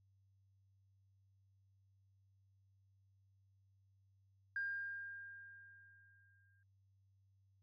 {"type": "tone with exponential decay", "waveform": "sine", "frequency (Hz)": 1605, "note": "G6", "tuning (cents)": 40, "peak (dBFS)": -36, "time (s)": [4.56, 6.63], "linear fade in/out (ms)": 2, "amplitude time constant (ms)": 450, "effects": ["tanh soft clip ceiling -32 dBFS", "added 97 Hz sine -70 dBFS peak until 7.62 s"]}